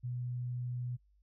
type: tone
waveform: sine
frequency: 123.3 Hz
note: B2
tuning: 2 cents flat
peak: -35 dBFS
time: 0.03-0.97 s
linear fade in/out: 20 ms
effects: noise-tail reverb RT60 0.1 s tail -23 dB re dry + added 50 Hz sine -65 dBFS peak until 1.22 s